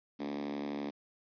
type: tone with high-pass filter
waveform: 5% pulse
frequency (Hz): 71.9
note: D2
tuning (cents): -36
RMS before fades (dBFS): -38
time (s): 0.19-0.91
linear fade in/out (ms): 20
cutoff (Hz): 250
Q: 9.4
effects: resampled to 11025 Hz + 10-bit